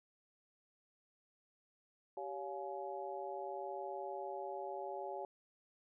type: harmonic tone with a mistuned harmonic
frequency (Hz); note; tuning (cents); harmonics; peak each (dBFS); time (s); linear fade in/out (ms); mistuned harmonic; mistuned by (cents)
140.7; C#3; +26; 3 / 4 / 5 / 6; -46 / -46 / -47 / -46; 2.17-5.25; 2; 3; -140
effects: none